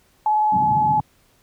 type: tone with vibrato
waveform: sine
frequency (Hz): 853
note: G#5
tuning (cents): +46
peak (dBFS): -15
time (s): 0.26-1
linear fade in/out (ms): 2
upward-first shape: square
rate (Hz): 19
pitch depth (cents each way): 11
type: band-pass noise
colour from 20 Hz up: pink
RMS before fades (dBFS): -28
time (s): 0.52-1.01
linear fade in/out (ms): 2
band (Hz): 120 to 220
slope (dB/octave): 24
effects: pink hiss -59 dBFS RMS until 1.42 s